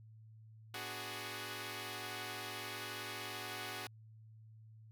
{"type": "chord", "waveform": "5% pulse", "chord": "G# half-diminished seventh", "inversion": "first", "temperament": "equal", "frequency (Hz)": [246.9, 293.7, 370, 415.3], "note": ["B3", "D4", "F#4", "G#4"], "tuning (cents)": [0, 0, 0, 0], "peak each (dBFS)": [-40, -39, -35, -36], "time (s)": [0.74, 3.87], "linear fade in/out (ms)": 2, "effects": ["added 110 Hz sine -55 dBFS peak until 4.91 s"]}